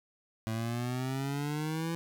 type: exponential sweep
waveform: 25% pulse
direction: up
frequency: 110 to 168.3 Hz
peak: -28 dBFS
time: 0.47-1.95 s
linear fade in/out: 0 ms
effects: none